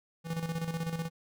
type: tone with tremolo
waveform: square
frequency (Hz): 164.81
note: E3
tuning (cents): 0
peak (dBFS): -31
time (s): 0.24-1.1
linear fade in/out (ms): 50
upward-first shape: square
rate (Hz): 16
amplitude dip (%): 60
effects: none